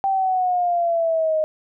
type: exponential sweep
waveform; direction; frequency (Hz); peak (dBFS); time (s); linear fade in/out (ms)
sine; down; 784 to 619; -17; 0.04-1.44; 0
effects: none